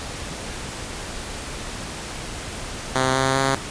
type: tone with pitch steps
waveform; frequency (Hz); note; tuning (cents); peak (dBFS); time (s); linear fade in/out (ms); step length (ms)
5% pulse; 130.81 / 132.79 / 134.8; C3 / C3 / C#3; 0 / +26 / -48; -7; 2.95-3.55; 2; 200
effects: pink hiss -32 dBFS RMS until 3.7 s + resampled to 22050 Hz